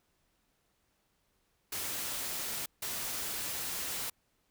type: noise bursts at uneven times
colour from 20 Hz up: white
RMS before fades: -37 dBFS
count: 2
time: 1.72-2.66 / 2.82-4.1 s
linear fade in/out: 5 ms
effects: pink hiss -75 dBFS RMS until 4.5 s